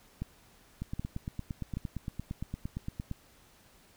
two click trains, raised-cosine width 5 ms, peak -22 / -23 dBFS, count 3 / 21, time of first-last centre 0.22-1.77 / 0.82-3.114 s, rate 1.29 / 8.72 Hz, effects pink hiss -61 dBFS RMS until 3.96 s

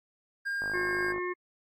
triangle tone, 1609 Hz, G6, 45 cents sharp, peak -28 dBFS, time 0.45-1.13 s, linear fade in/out 20 ms
click train, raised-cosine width 1 ms, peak -27 dBFS, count 30, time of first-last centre 0.62-1.181 s, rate 51.7 Hz
harmonic tone, 359.1 Hz, F4, 48 cents sharp, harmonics 1 / 3 / 5 / 6, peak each -32 / -37 / -39 / -40 dBFS, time 0.73-1.34 s, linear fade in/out 20 ms
effects AAC 48 kbps

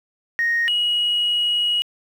sine tone pair in turn, 1864.7 / 2902 Hz, A#6 / F#7, 0 / -34 cents, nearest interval minor sixth, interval 766 cents, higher second, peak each -16 dBFS, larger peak neither, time 0.39-0.68 / 0.68-1.82 s, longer second, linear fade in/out 0 ms, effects tanh soft clip ceiling -13 dBFS + 8-bit

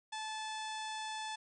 harmonic tone, 870 Hz, A5, 20 cents flat, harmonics 1 / 2 / 3 / 4 / 5 / 6 / 7 / 8 / 9 / 10, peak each -41 / -47 / -51 / -47 / -55 / -53 / -57 / -57 / -59 / -55 dBFS, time 0.12-1.36 s, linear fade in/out 10 ms, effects none

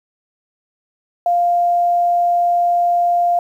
sine tone, 698.5 Hz, F5, in tune, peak -12 dBFS, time 1.26-3.39 s, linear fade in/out 2 ms, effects 8-bit

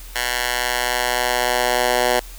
10% pulse tone with high-pass filter sweep, 123.47 Hz, B2, in tune, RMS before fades -20 dBFS, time 0.15-2.2 s, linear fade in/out 10 ms, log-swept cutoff 1400 to 560 Hz, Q 0.95, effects added 41 Hz sine -35 dBFS peak until 2.38 s + white hiss -42 dBFS RMS until 2.38 s

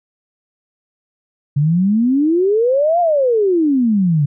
sine exponential two-way sweep, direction up then down, 138.59 to 715 to 138.59 Hz, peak -11 dBFS, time 1.56-4.26 s, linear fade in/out 10 ms, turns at 3 s, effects none

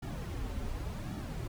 brown noise with flanger, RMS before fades -38 dBFS, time 0.02-1.48 s, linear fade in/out 10 ms, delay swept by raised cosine 1.9 to 6.3 ms, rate 0.89 Hz, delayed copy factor -0.8, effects none

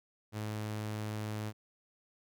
sawtooth tone, 106.9 Hz, A2, 49 cents flat, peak -32 dBFS, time 0.32-1.53 s, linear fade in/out 50 ms, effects none

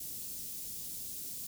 white band-stop noise, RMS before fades -42 dBFS, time 0-1.47 s, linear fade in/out 5 ms, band 280 to 5900 Hz, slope 12 dB/octave, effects none

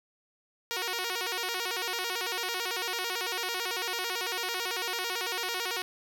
5% pulse tone with vibrato, 415.3 Hz, G#4, in tune, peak -19 dBFS, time 0.71-5.82 s, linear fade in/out 0 ms, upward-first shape square, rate 9 Hz, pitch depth 210 cents each way, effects none

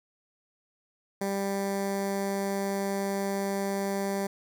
15% pulse tone with notch filter, 197.2 Hz, G3, 11 cents sharp, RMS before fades -30 dBFS, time 1.21-4.27 s, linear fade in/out 5 ms, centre 3000 Hz, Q 1.2, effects none

